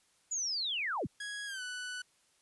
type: linear sweep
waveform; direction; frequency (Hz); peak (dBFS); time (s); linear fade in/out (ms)
sine; down; 6990 to 49; -32; 0.31-1.07; 10
type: tone with pitch glide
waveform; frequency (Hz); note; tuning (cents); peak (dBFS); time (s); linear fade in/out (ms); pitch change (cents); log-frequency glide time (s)
sawtooth; 1661.2 to 1488.5; G#6 to F#6; 0 to +10; -35; 1.2-2.02; 5; -190; 1.46-1.62
effects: white hiss -70 dBFS RMS until 2.41 s + resampled to 24000 Hz